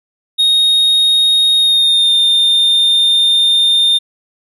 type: tone with pitch glide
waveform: triangle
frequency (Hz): 3729 to 3625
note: A#7 to A#7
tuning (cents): 0 to -49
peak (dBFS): -7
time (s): 0.38-3.99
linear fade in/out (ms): 20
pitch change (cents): -49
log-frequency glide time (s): 1.57-2.14
effects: none

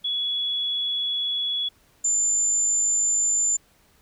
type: tone pair in turn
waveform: sine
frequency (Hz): 3382 / 7147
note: G#7 / A8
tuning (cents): +31 / +26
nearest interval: octave + minor second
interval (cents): 1295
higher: second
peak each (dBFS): -23 / -19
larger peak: second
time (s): 0.04-1.69 / 2.04-3.57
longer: first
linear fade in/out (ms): 10
effects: pink hiss -60 dBFS RMS until 4.01 s

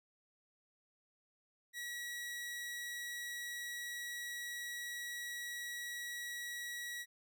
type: tone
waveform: sawtooth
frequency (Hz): 1923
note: B6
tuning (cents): -47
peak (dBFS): -38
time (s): 1.73-7.06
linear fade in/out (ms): 50
effects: none

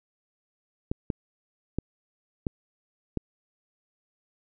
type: clicks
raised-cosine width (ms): 3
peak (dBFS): -14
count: 5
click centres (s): 0.915 / 1.102 / 1.786 / 2.468 / 3.173
effects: none

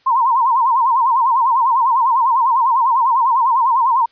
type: tone with vibrato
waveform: sine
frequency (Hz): 987.8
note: B5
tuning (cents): 0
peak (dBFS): -11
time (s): 0.06-4.06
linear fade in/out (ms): 10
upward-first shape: sine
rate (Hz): 10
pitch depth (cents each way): 150
effects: white hiss -56 dBFS RMS until 4.11 s + resampled to 11025 Hz

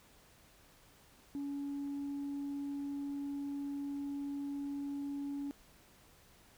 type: tone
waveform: sine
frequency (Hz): 282.4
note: C#4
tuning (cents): +32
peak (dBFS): -35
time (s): 1.35-5.51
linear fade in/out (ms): 0
effects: tanh soft clip ceiling -35 dBFS + pink hiss -63 dBFS RMS until 6.57 s

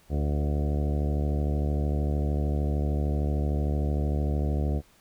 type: harmonic tone with a mistuned harmonic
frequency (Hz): 73.2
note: D2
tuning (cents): -5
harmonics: 1 / 2 / 3 / 4 / 5 / 6 / 7 / 8 / 9 / 10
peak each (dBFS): -25 / -31 / -35 / -37 / -39 / -41 / -42 / -43 / -44 / -45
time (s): 0.09-4.82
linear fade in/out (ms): 50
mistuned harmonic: 7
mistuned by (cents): -15
effects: pink hiss -60 dBFS RMS until 5 s

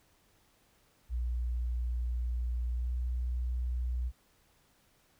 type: tone with pitch glide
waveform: sine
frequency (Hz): 60.1 to 61.36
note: B1 to B1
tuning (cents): -46 to -11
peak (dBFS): -30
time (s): 1.09-4.12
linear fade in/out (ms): 50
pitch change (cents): +35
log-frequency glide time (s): 2.72-2.91
effects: pink hiss -68 dBFS RMS until 5.19 s

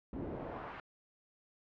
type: noise with band-pass filter sweep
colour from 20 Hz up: brown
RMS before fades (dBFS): -43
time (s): 0.13-0.8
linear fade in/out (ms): 2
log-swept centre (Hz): 260 to 1700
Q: 1.1
effects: low-pass 3000 Hz 12 dB/octave

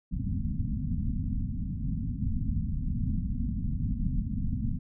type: low-pass noise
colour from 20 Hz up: pink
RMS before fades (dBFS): -30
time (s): 0.11-4.79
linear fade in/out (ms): 20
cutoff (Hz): 260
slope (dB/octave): 96
effects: none

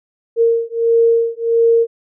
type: beating tone pair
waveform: sine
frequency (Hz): 460.7 / 462.2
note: A#4 / A#4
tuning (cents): -20 / -15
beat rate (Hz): 1.5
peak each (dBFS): -14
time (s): 0.36-1.87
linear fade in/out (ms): 50
effects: none

